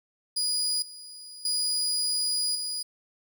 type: tone with level steps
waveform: 30% pulse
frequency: 4909 Hz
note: D#8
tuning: 24 cents flat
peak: -22 / -39 / -22 / -27 dBFS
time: 0.36-2.83 s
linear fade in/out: 10 ms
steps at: 0.82 / 1.45 / 2.55 s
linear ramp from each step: 2 ms
effects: none